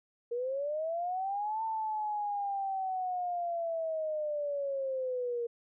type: linear two-way sweep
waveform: sine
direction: up then down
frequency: 466.8 to 895 to 466.8 Hz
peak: -31 dBFS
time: 0.31-5.47 s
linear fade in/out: 10 ms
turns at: 1.63 s
effects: none